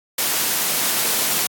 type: noise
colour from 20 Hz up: white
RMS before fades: -20 dBFS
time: 0.18-1.47 s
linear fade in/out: 5 ms
effects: high-pass 150 Hz 12 dB/octave + AAC 64 kbps